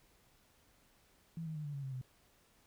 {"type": "tone with pitch steps", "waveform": "sine", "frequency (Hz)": [164.81, 158.1, 151.66, 145.48, 139.55, 133.87, 128.41], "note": ["E3", "D#3", "D#3", "D3", "C#3", "C3", "C3"], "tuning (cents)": [0, 28, -44, -16, 12, 40, -32], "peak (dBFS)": -39, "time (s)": [1.37, 2.014], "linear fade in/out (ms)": 2, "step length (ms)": 92, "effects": ["pink hiss -69 dBFS RMS until 2.66 s"]}